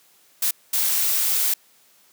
blue noise bursts at uneven times, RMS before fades -21 dBFS, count 2, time 0.42-0.51 / 0.73-1.54 s, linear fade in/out 5 ms, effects white hiss -57 dBFS RMS until 2.12 s + high-pass 150 Hz 12 dB/octave

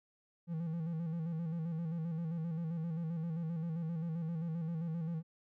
triangle tone with vibrato, 164.81 Hz, E3, in tune, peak -33 dBFS, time 0.47-5.23 s, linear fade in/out 50 ms, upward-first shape square, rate 7.6 Hz, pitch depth 58 cents each way, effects none

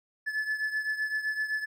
triangle beating tone pair, 1727 / 1734.8 Hz, A6 / A6, -33 / -25 cents, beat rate 7.8 Hz, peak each -28 / -33 dBFS, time 0.26-1.66 s, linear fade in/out 20 ms, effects none

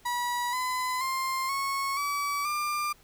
35% pulse tone with pitch steps, 970 / 1011.2 / 1054.1 / 1098.9 / 1145.6 / 1194.2 Hz, B5 / B5 / C6 / C#6 / D6 / D6, -31 / +41 / +13 / -15 / -43 / +29 cents, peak -26 dBFS, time 0.05-2.93 s, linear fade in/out 10 ms, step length 480 ms, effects pink hiss -59 dBFS RMS until 3.03 s

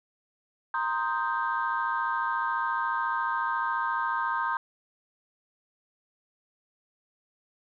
sine chord, C minor seventh, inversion third, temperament equal, 932.3 / 1046.5 / 1244.5 / 1568 Hz, Bb5 / C6 / Eb6 / G6, 0 / 0 / 0 / 0 cents, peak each -30 / -31 / -32 / -31 dBFS, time 0.74-4.57 s, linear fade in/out 2 ms, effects tanh soft clip ceiling -17 dBFS

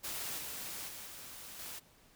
white noise with level steps, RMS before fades -40 / -43 / -47 / -49 / -45 dBFS, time 0.03-1.8 s, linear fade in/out 20 ms, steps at 0.38 / 0.88 / 1.07 / 1.59 s, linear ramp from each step 5 ms, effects pink hiss -64 dBFS RMS until 2.15 s

